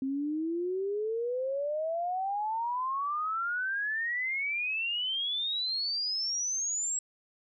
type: exponential sweep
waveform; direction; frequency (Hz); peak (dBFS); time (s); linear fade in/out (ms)
sine; up; 262.8 to 7720; -29; 0.02-6.99; 2
effects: none